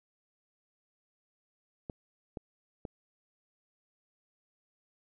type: clicks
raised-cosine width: 2 ms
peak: -25 dBFS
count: 3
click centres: 1.898 / 2.372 / 2.852 s
effects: none